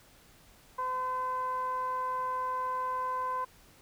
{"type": "tone with low-pass filter", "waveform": "15% pulse", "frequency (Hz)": 510, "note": "C5", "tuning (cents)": -44, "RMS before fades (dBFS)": -33, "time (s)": [0.78, 3.45], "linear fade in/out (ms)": 10, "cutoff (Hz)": 1100, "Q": 6.4, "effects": ["pink hiss -59 dBFS RMS until 3.81 s"]}